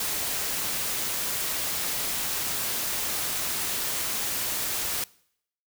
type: noise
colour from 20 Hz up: white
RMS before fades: -29 dBFS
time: 0-5.04 s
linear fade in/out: 2 ms
effects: noise-tail reverb RT60 0.7 s tail -23 dB re dry